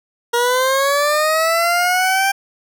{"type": "linear sweep", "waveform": "20% pulse", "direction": "up", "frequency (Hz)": [470.7, 790], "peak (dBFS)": -9, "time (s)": [0.33, 2.32], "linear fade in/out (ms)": 10, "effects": []}